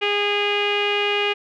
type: tone with low-pass filter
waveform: sawtooth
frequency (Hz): 410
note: G#4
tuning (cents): -22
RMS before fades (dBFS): -21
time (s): 0.01-1.34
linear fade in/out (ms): 20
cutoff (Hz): 2700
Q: 8.6
effects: none